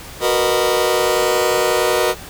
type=chord; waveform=sawtooth; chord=B major seventh; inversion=second; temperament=just; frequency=370.4 / 463 / 493.9 / 617.4 Hz; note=F#4 / A#4 / B4 / D#5; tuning=+2 / -12 / 0 / -14 cents; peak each=-16 dBFS; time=0.2-2.15 s; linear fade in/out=50 ms; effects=pink hiss -35 dBFS RMS until 2.29 s